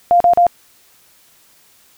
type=tone bursts; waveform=sine; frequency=698.5 Hz; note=F5; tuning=in tune; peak=-7 dBFS; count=3; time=0.11-0.467 s; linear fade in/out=0 ms; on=93 ms; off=39 ms; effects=white hiss -51 dBFS RMS until 1.97 s